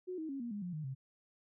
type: tone with pitch steps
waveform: sine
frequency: 365.9 / 316.7 / 274.1 / 237.3 / 205.4 / 177.74 / 153.84 / 133.16 Hz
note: F#4 / D#4 / C#4 / A#3 / G#3 / F3 / D#3 / C3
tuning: -19 / +31 / -19 / +31 / -19 / +31 / -19 / +31 cents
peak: -38 dBFS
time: 0.07-0.95 s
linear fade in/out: 20 ms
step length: 110 ms
effects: none